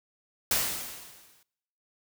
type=noise with exponential decay; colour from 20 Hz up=white; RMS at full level=-24 dBFS; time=0.51-1.43 s; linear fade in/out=2 ms; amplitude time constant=200 ms; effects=noise-tail reverb RT60 1.0 s tail -26 dB re dry